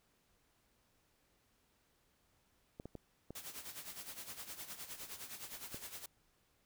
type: clicks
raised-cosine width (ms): 2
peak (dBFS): -33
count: 5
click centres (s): 2.799 / 2.856 / 2.953 / 3.306 / 5.745
type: noise with tremolo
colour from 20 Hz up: white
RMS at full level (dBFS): -46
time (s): 3.35-6.06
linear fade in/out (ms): 5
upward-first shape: sine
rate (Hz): 9.7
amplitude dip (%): 70
effects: pink hiss -75 dBFS RMS until 6.65 s